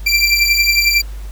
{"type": "beating tone pair", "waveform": "25% pulse", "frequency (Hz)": [2349, 2360], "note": ["D7", "D7"], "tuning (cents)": [0, 8], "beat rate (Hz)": 11, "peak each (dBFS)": -10, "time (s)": [0.06, 1.02], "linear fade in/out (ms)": 10, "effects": ["added 50 Hz sine -25 dBFS peak until 1.31 s", "pink hiss -43 dBFS RMS until 1.31 s"]}